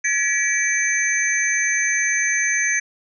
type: tone cluster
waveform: sine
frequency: 1691 / 1929 / 2310 / 6220 Hz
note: G#6 / B6 / D7 / G8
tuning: +31 / -41 / -29 / -14 cents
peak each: -23 dBFS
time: 0.04-2.8 s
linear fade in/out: 10 ms
effects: none